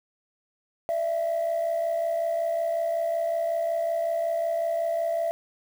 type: tone pair together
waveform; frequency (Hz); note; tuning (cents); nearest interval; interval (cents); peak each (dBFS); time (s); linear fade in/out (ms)
sine; 604.6 / 670; D#5 / E5; -50 / +28; major second; 178; -30 / -23; 0.89-5.31; 0
effects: tanh soft clip ceiling -20 dBFS + 8-bit